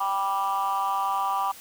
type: chord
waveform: sine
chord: G major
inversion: none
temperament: just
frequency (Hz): 784 / 980 / 1176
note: G5 / B5 / D6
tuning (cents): 0 / -14 / +2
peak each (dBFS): -26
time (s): 0-1.52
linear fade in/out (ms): 10
effects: tanh soft clip ceiling -18 dBFS + white hiss -46 dBFS RMS until 1.6 s